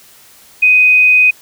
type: tone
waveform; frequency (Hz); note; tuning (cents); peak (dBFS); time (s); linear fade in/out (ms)
sine; 2501; D#7; +8; -5; 0.62-1.31; 10
effects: white hiss -43 dBFS RMS until 1.41 s